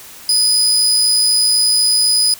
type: tone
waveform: 30% pulse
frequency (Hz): 4978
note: D#8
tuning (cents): 0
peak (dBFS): -8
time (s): 0.29-2.34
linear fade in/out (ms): 2
effects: white hiss -37 dBFS RMS until 2.39 s